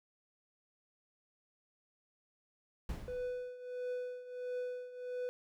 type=noise with exponential decay; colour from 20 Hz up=brown; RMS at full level=-36 dBFS; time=2.89-3.49 s; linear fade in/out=2 ms; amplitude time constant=130 ms
type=tone with tremolo; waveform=triangle; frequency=497.2 Hz; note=B4; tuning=12 cents sharp; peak=-33 dBFS; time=3.08-5.29 s; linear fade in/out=0 ms; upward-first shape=triangle; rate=1.5 Hz; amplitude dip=80%
effects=none